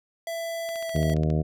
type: tone with pitch glide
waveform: square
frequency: 666 to 653.4 Hz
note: E5 to E5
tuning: +18 to -15 cents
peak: -30 dBFS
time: 0.27-1.14 s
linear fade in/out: 2 ms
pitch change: -33 cents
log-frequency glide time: 0.74-1.01 s
type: click train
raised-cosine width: 0.2 ms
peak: -25 dBFS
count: 10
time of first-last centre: 0.69-1.302 s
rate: 14.7 Hz
type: harmonic tone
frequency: 77.78 Hz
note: D#2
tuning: in tune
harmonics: 1 / 2 / 3 / 4 / 5 / 6 / 7 / 8 / 9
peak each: -27 / -23 / -32 / -34 / -34 / -36 / -40 / -36 / -41 dBFS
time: 0.94-1.43 s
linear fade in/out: 20 ms
effects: none